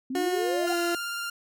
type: exponential sweep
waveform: sine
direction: up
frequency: 250 to 761 Hz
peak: -29 dBFS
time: 0.1-0.73 s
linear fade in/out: 5 ms
type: tone with pitch glide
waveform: 30% pulse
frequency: 361.5 to 343.8 Hz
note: F#4 to F4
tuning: -40 to -27 cents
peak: -23 dBFS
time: 0.15-0.95 s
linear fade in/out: 2 ms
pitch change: -87 cents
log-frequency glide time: 0.34-0.77 s
type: tone with vibrato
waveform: sawtooth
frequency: 1396.9 Hz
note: F6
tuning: in tune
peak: -27 dBFS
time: 0.67-1.3 s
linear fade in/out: 5 ms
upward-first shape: sine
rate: 18 Hz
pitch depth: 14 cents each way
effects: none